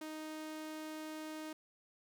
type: tone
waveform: sawtooth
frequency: 311.1 Hz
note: D#4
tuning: in tune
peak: -39 dBFS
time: 0.01-1.53 s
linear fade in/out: 5 ms
effects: none